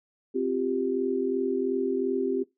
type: chord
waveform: sine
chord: C suspended fourth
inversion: none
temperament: equal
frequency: 261.6 / 349.2 / 392 Hz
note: C4 / F4 / G4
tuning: 0 / 0 / 0 cents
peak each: -29 / -31 / -27 dBFS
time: 0.34-2.44 s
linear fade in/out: 20 ms
effects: noise-tail reverb RT60 0.2 s tail -21 dB re dry